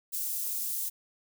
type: high-pass noise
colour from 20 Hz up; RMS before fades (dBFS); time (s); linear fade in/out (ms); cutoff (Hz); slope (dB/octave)
white; -33; 0.12-0.9; 20; 8400; 12
effects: none